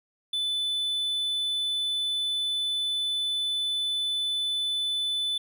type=tone; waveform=triangle; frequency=3500 Hz; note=A7; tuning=10 cents flat; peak=-24 dBFS; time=0.33-5.38 s; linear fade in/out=5 ms; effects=none